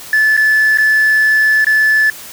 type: tone with dropouts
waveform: sine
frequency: 1737 Hz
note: A6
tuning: 23 cents flat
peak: -6 dBFS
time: 0.13-2.1 s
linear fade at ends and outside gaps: 2 ms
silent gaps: 0.367-0.375 / 0.774-0.784 / 1.645-1.668 s
effects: tanh soft clip ceiling -6 dBFS + white hiss -32 dBFS RMS until 2.32 s